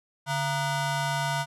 25% pulse ring-modulated tone, 540 Hz, C#5, 45 cents flat, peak -19 dBFS, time 0.26-1.46 s, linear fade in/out 50 ms, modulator 396 Hz, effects low-pass 11000 Hz 12 dB/octave

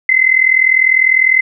sine tone with amplitude modulation, 2055 Hz, C7, 32 cents flat, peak -4 dBFS, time 0.09-1.41 s, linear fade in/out 2 ms, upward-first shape sine, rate 40 Hz, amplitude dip 80%, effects none

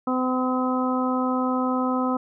harmonic tone, 255.4 Hz, C4, 42 cents flat, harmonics 1 / 2 / 3 / 4 / 5, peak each -23 / -29 / -31 / -30 / -29 dBFS, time 0.07-2.17 s, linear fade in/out 5 ms, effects none

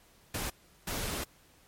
pink noise bursts at uneven times, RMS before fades -35 dBFS, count 2, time 0.34-0.5 / 0.87-1.24 s, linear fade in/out 5 ms, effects pink hiss -62 dBFS RMS until 1.67 s + MP3 64 kbps

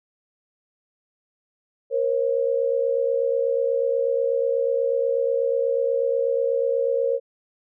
sine tone pair together, 471.8 / 540 Hz, A#4 / C#5, +21 / -45 cents, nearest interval major second, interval 234 cents, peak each -22 dBFS, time 1.9-7.2 s, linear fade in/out 50 ms, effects none

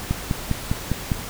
click train, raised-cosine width 5 ms, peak -8 dBFS, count 6, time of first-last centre 0.11-1.118 s, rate 4.96 Hz, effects pink hiss -33 dBFS RMS until 1.29 s

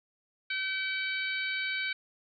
harmonic tone with a mistuned harmonic, 766 Hz, G5, 40 cents flat, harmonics 2 / 3 / 4 / 5 / 6, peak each -35 / -33 / -41 / -39 / -45 dBFS, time 0.5-1.93 s, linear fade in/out 5 ms, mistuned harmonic 6, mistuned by -51 cents, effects none

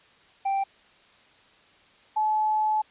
triangle / sine tone pair in turn, 784 / 859.8 Hz, G5 / A5, 0 / -40 cents, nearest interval major second, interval 160 cents, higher second, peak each -21 dBFS, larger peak neither, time 0.45-0.64 / 2.16-2.82 s, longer second, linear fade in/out 10 ms, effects white hiss -57 dBFS RMS until 2.9 s + resampled to 8000 Hz

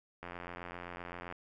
click train, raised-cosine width 0.5 ms, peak -28 dBFS, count 97, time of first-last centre 0.23-1.325 s, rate 87.7 Hz, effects none

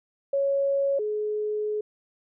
sine tone pair in turn, 554.4 / 423.4 Hz, C#5 / G#4, 0 / +33 cents, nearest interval perfect fourth, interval 467 cents, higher first, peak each -21 / -25 dBFS, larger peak first, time 0.33-0.99 / 0.99-1.81 s, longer second, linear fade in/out 5 ms, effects none

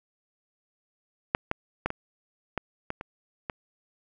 clicks, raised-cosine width 0.5 ms, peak -6 / -11 / -11 / -16 / -13 / -16 / -21 / -16 dBFS, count 8, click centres 1.349 / 1.514 / 1.86 / 1.904 / 2.577 / 2.904 / 3.011 / 3.498 s, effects none

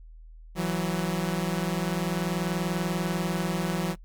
sawtooth tone pair together, 165.9 / 186.22 Hz, E3 / F#3, +11 / +11 cents, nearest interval major second, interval 200 cents, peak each -25 dBFS, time 0.55-3.96 s, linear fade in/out 50 ms, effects noise-tail reverb RT60 0.1 s tail -22 dB re dry + added 40 Hz sine -44 dBFS peak until 4.04 s

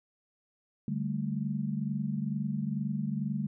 sine chord, D suspended fourth, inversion none, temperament equal with one note detuned, 146.83 / 196 / 218.2 Hz, D3 / G3 / A3, 0 / 0 / -14 cents, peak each -34 dBFS, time 0.88-3.47 s, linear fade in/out 2 ms, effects none

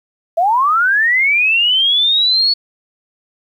sine linear sweep, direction up, 640 to 4435 Hz, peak -10 dBFS, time 0.37-2.54 s, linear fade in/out 10 ms, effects 8-bit

